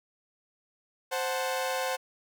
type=chord; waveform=sawtooth; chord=F# diminished; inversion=second; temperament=equal; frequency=523.3 / 740 / 880 Hz; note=C5 / F#5 / A5; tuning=0 / 0 / 0 cents; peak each=-27 / -30 / -33 dBFS; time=1.11-1.97 s; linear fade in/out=20 ms; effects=none